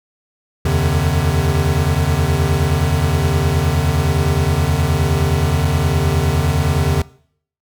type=tone cluster; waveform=square; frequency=79.1 / 88.7 / 132.2 / 151 Hz; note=D#2 / F2 / C3 / D3; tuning=+29 / +27 / +18 / +48 cents; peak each=-20 dBFS; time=0.65-7.02 s; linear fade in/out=5 ms; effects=noise-tail reverb RT60 0.6 s tail -21 dB re dry